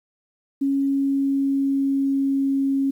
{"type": "tone with pitch glide", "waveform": "sine", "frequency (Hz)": [275.7, 273], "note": ["C#4", "C#4"], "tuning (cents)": [-9, -26], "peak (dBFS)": -18, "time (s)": [0.61, 2.91], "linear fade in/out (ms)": 10, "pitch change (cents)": -17, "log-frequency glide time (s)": [0.79, 2.76], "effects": ["9-bit"]}